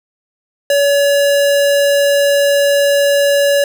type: tone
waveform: square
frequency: 567 Hz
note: C#5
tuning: 39 cents sharp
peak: -10 dBFS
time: 0.7-3.64 s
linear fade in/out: 2 ms
effects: none